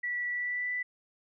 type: tone with pitch glide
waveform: sine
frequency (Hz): 1952 to 1982.7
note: B6 to B6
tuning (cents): -21 to +6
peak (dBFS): -30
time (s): 0.03-0.83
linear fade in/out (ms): 10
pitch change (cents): +27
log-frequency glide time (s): 0.29-0.72
effects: none